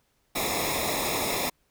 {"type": "noise with comb filter", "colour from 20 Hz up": "pink", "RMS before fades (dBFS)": -28, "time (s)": [0.35, 1.5], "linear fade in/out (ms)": 10, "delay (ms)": 0.66, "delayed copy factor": -0.85, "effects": ["pink hiss -70 dBFS RMS until 1.7 s"]}